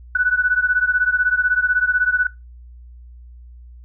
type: beating tone pair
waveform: sine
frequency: 1480 / 1496 Hz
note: F#6 / F#6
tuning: 0 / +19 cents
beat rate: 16 Hz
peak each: -17 / -18 dBFS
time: 0.15-2.27 s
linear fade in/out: 5 ms
effects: noise-tail reverb RT60 0.2 s tail -19 dB re dry + added 60 Hz sine -38 dBFS peak until 3.84 s